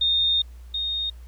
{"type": "tone pair in turn", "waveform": "sine", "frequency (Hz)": [3665, 3699], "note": ["A#7", "A#7"], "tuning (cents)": [-30, -14], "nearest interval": "unison", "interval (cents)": 16, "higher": "second", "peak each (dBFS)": [-18, -24], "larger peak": "first", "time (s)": [[0.01, 0.42], [0.74, 1.1]], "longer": "first", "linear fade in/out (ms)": 5, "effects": ["added 60 Hz sine -39 dBFS peak until 1.27 s", "pink hiss -59 dBFS RMS until 1.27 s"]}